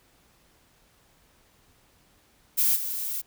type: noise with level steps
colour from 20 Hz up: violet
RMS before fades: -22 / -31 dBFS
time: 2.57-3.22 s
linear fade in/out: 20 ms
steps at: 2.75 s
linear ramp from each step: 20 ms
effects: pink hiss -62 dBFS RMS until 3.26 s